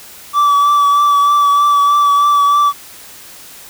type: tone with vibrato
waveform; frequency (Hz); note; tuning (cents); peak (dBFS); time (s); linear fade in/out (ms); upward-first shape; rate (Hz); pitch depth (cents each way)
triangle; 1154; D6; -31; -6; 0.33-2.73; 50; triangle; 3.2; 24
effects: white hiss -36 dBFS RMS until 3.69 s